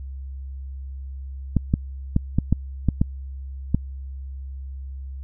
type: clicks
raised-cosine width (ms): 5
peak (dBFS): -5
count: 8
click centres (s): 1.567 / 1.739 / 2.164 / 2.386 / 2.526 / 2.887 / 3.015 / 3.746
effects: added 67 Hz sine -31 dBFS peak until 5.23 s